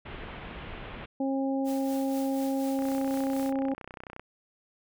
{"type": "low-pass noise", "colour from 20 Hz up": "pink", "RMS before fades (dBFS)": -41, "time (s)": [0.05, 1.06], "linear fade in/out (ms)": 10, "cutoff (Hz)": 3300, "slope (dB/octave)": 48}
{"type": "harmonic tone", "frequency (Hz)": 270, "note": "C#4", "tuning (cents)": -45, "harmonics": [1, 2, 3], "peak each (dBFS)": [-27, -33, -37], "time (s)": [1.2, 3.74], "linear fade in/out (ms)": 5}
{"type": "noise with tremolo", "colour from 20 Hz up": "white", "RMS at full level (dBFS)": -44, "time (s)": [1.64, 3.53], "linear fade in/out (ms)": 50, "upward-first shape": "triangle", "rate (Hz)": 4.1, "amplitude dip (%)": 55}
{"type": "click train", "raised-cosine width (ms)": 0.5, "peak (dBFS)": -26, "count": 45, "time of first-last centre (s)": [2.79, 4.196], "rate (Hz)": 31.3}
{"effects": []}